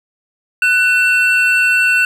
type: tone pair together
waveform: triangle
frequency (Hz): 1490 / 2698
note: F#6 / E7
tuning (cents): +12 / +40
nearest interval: minor seventh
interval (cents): 1028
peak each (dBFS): -11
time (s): 0.62-2.05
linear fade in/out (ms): 2
effects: none